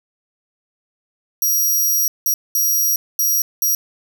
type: tone bursts at uneven times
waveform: 5% pulse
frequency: 5730 Hz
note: F8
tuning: 44 cents sharp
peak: -9 dBFS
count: 5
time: 1.42-2.08 / 2.26-2.34 / 2.55-2.96 / 3.19-3.42 / 3.62-3.75 s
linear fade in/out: 2 ms
effects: none